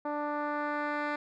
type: tone with low-pass filter sweep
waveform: 10% pulse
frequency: 294.9 Hz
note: D4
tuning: 7 cents sharp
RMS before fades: -33 dBFS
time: 0.05-1.16 s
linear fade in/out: 5 ms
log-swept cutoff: 910 to 2400 Hz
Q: 1.2
effects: none